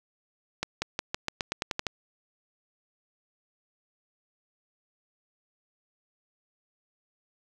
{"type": "accelerating click train", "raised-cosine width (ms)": 0.2, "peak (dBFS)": -11, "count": 11, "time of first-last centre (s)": [0.63, 1.868], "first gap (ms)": 190, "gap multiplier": 0.9, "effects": []}